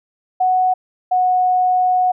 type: tone pair in turn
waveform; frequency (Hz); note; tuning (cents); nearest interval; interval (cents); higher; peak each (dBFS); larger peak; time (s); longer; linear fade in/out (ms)
sine; 740 / 733.6; F#5 / F#5; 0 / -15; unison; 15; first; -12; neither; 0.4-0.74 / 1.11-2.12; second; 10
effects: none